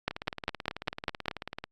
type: two click trains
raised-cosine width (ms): 0.3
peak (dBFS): -11 / -20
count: 7 / 29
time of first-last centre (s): 0.08-1.282 / 0.11-1.64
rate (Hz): 4.99 / 18.3
effects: Opus 48 kbps